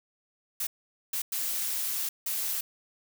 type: noise bursts at uneven times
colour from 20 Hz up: blue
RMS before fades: -31 dBFS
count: 4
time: 0.6-0.67 / 1.13-1.22 / 1.32-2.09 / 2.26-2.61 s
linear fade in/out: 5 ms
effects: none